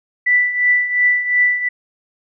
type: tone with tremolo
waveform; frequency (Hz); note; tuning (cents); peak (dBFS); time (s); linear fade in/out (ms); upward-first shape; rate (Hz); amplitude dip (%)
sine; 1975.5; B6; 0; -9; 0.26-1.69; 10; triangle; 2.8; 75
effects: none